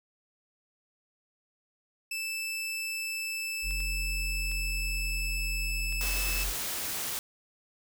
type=tone with pitch glide; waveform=sawtooth; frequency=2637 to 2622 Hz; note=E7 to E7; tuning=0 to -10 cents; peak=-29 dBFS; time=2.11-6.44 s; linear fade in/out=5 ms; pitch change=-10 cents; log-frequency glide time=2.73-6.25 s
type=tone; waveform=triangle; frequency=44.76 Hz; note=F1; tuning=43 cents sharp; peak=-29 dBFS; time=3.62-6.54 s; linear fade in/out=50 ms
type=clicks; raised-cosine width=0.2 ms; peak=-30 dBFS; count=4; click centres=3.709 / 3.804 / 4.516 / 5.925 s
type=noise; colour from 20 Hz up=white; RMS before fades=-34 dBFS; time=6.01-7.19 s; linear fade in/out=0 ms
effects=none